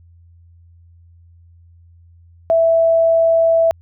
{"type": "tone", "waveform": "sine", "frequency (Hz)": 659.3, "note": "E5", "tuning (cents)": 0, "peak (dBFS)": -10, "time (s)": [2.5, 3.71], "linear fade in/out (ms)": 0, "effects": ["added 85 Hz sine -44 dBFS peak until 3.81 s"]}